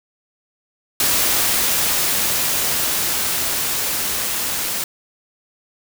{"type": "noise with level ramp", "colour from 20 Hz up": "white", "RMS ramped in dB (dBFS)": [-17, -23], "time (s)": [1, 4.84], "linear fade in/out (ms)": 2, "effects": []}